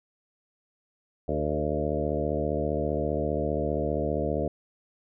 harmonic tone with a mistuned harmonic, 75.1 Hz, D2, 39 cents sharp, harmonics 1 / 2 / 3 / 4 / 5 / 6 / 7 / 8 / 9, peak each -33 / -34 / -35 / -34 / -36 / -33 / -33 / -33 / -36 dBFS, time 1.28-4.48 s, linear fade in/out 5 ms, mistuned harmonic 6, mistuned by -19 cents, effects none

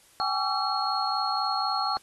sine tone cluster, 770 / 834 / 1139 / 1344 / 4304 Hz, G5 / G#5 / C#6 / E6 / C8, -31 / +7 / +47 / +33 / +48 cents, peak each -31 dBFS, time 0.2-1.97 s, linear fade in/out 0 ms, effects white hiss -58 dBFS RMS until 2.02 s + AAC 32 kbps

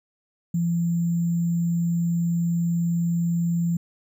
sine tone with sample-and-hold, 169.9 Hz, F3, 47 cents flat, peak -20 dBFS, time 0.54-3.77 s, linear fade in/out 5 ms, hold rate 7350 Hz, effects none

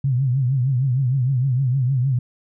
sine tone with vibrato, 130 Hz, C3, 11 cents flat, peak -16 dBFS, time 0.04-2.19 s, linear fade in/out 5 ms, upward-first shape triangle, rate 6.5 Hz, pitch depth 150 cents each way, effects none

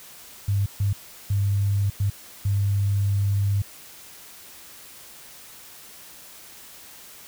sine tone bursts at uneven times, 100 Hz, G2, 35 cents sharp, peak -19 dBFS, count 5, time 0.48-0.66 / 0.8-0.93 / 1.3-1.9 / 2-2.1 / 2.45-3.62 s, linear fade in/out 5 ms, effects white hiss -45 dBFS RMS until 7.27 s

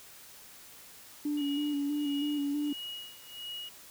sine tone with vibrato, 289.2 Hz, D4, 27 cents flat, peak -28 dBFS, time 1.25-2.73 s, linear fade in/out 5 ms, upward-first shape square, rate 3.1 Hz, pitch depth 30 cents each way
sine tone with tremolo, 2895 Hz, F#7, 38 cents flat, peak -37 dBFS, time 1.37-3.69 s, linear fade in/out 5 ms, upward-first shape sine, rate 1.5 Hz, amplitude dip 90%
effects tanh soft clip ceiling -23 dBFS + white hiss -52 dBFS RMS until 3.9 s

